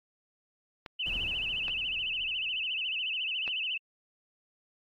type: clicks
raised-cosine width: 0.3 ms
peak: -24 dBFS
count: 3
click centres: 0.862 / 1.682 / 3.478 s
type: tone with vibrato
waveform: sine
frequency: 2800 Hz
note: F7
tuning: 4 cents sharp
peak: -30 dBFS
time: 0.99-3.78 s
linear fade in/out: 10 ms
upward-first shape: sine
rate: 14 Hz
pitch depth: 160 cents each way
type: noise with exponential decay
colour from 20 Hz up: brown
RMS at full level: -39 dBFS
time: 1.06-3.55 s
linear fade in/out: 0 ms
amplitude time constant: 540 ms
effects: AAC 64 kbps